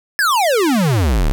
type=exponential sweep; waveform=square; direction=down; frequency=1760 to 30.87 Hz; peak=-13 dBFS; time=0.19-1.32 s; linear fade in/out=0 ms; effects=none